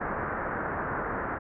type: low-pass noise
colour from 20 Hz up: white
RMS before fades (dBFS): -32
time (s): 0-1.39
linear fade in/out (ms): 20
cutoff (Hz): 1700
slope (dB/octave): 48
effects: none